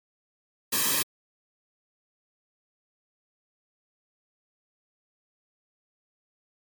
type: noise with comb filter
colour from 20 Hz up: white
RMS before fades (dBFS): -25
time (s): 0.72-1.03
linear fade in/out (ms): 10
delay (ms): 1.4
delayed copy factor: -0.95
effects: MP3 96 kbps